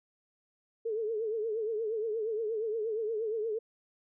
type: tone with vibrato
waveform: sine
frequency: 440 Hz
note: A4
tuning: in tune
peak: -30 dBFS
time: 0.85-3.59 s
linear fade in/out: 10 ms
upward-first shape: triangle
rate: 8.5 Hz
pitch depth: 110 cents each way
effects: none